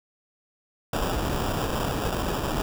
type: noise with sample-and-hold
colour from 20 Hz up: pink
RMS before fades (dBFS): -27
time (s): 0.93-2.62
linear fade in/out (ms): 2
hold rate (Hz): 2100
effects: none